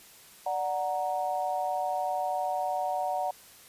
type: chord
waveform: sine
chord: D augmented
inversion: none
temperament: equal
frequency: 587.3 / 740 / 932.3 Hz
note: D5 / F#5 / A#5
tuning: 0 / 0 / 0 cents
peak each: -34 / -29 / -35 dBFS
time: 0.46-3.31 s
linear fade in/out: 5 ms
effects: white hiss -53 dBFS RMS until 3.68 s + resampled to 32000 Hz